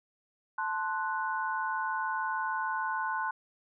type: chord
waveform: sine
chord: F# diminished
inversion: first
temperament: equal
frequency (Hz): 880 / 1046.5 / 1480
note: A5 / C6 / F#6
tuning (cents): 0 / 0 / 0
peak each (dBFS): -34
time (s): 0.58-3.31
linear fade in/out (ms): 5
effects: none